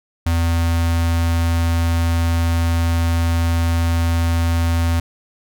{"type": "tone with notch filter", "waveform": "square", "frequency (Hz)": 83.7, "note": "E2", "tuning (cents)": 27, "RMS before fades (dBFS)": -17, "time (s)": [0.26, 5], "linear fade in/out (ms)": 5, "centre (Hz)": 440, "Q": 2, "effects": []}